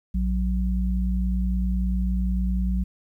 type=tone pair together; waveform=sine; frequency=58.17 / 185 Hz; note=A#1 / F#3; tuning=-3 / 0 cents; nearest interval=octave + minor sixth; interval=2003 cents; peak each=-22 / -26 dBFS; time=0.14-2.84 s; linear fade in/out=10 ms; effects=10-bit